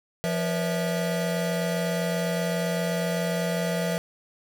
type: tone cluster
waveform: square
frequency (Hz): 173.4 / 480.3 / 568 / 653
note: F3 / B4 / C#5 / E5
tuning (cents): -12 / -48 / +42 / -17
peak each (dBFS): -28 / -33 / -36 / -31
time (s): 0.24-3.98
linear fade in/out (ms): 0
effects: none